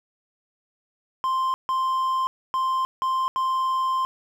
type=tone bursts at uneven times; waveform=triangle; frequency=1046.5 Hz; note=C6; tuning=in tune; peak=-19 dBFS; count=5; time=1.24-1.54 / 1.69-2.27 / 2.54-2.85 / 3.02-3.28 / 3.36-4.05 s; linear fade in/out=0 ms; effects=none